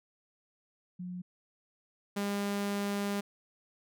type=tone pair in turn; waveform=sine / sawtooth; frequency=179.9 / 201.9 Hz; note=F#3 / G#3; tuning=-48 / -49 cents; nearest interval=major second; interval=199 cents; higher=second; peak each=-37 / -27 dBFS; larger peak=second; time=0.99-1.22 / 2.16-3.21 s; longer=second; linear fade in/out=10 ms; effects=none